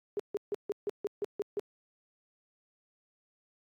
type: tone bursts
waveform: sine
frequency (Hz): 408.1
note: G#4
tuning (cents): -30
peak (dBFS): -29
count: 9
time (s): 0.17-1.595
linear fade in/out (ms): 0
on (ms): 25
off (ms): 150
effects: high-pass 150 Hz 12 dB/octave + AAC 64 kbps